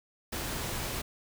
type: noise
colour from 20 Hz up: pink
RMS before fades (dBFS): -35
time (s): 0.32-1.02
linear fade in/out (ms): 10
effects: none